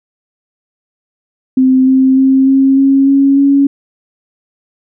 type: tone with pitch steps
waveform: sine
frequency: 260 / 263 / 266.1 / 269.2 / 272.3 / 275.5 / 278.7 Hz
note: C4 / C4 / C4 / C4 / C#4 / C#4 / C#4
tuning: -11 / +9 / +29 / +49 / -31 / -11 / +9 cents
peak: -5 dBFS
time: 1.57-3.67 s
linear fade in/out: 5 ms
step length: 300 ms
effects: none